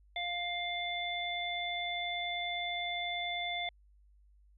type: harmonic tone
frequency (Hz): 701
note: F5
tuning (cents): +6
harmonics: 1 / 3 / 5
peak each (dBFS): -38 / -38 / -38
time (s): 0.16-3.69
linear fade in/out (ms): 2
effects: added 50 Hz sine -60 dBFS peak until 4.57 s